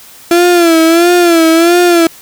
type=tone with vibrato; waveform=35% pulse; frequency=338.3 Hz; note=E4; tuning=45 cents sharp; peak=-3 dBFS; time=0.31-2.07 s; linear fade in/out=2 ms; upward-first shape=sine; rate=1.5 Hz; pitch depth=79 cents each way; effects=white hiss -36 dBFS RMS until 2.21 s